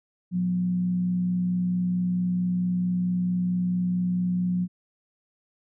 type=tone with frequency modulation; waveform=sine; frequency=180 Hz; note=F#3; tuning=47 cents flat; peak=-22 dBFS; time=0.31-4.68 s; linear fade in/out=50 ms; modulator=64.5 Hz; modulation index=0.25; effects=none